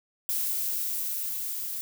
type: noise with level ramp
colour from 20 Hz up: violet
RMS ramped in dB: -28 to -34 dBFS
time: 0.29-1.81 s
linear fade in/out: 0 ms
effects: none